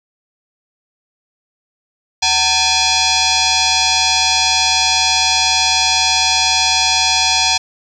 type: tone with frequency modulation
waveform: sine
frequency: 753 Hz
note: F#5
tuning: 30 cents sharp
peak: -11 dBFS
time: 2.22-7.58 s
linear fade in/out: 10 ms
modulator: 830 Hz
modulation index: 6.8
effects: 8-bit